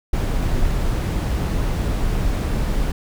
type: noise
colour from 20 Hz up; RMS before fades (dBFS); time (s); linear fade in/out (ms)
brown; -20; 0.13-2.92; 5
effects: none